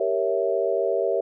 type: chord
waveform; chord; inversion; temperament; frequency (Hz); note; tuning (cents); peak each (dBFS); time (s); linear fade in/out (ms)
sine; G diminished seventh; none; equal; 392 / 466.2 / 554.4 / 659.3; G4 / Bb4 / Db5 / Fb5; 0 / 0 / 0 / 0; -26; 0-1.21; 5
effects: none